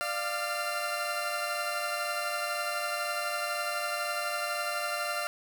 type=tone cluster; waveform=20% pulse; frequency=594 / 696 / 1380 Hz; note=D5 / F5 / F6; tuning=+20 / -6 / -21 cents; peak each=-30 dBFS; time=0.01-5.27 s; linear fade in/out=0 ms; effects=none